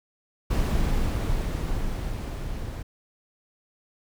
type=noise with level ramp; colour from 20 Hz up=brown; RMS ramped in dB=-22 to -33 dBFS; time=0.5-2.83 s; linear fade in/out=10 ms; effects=none